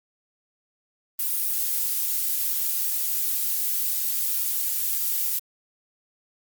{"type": "noise", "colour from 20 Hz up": "violet", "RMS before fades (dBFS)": -25, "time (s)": [1.19, 5.39], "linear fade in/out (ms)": 5, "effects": ["Opus 32 kbps"]}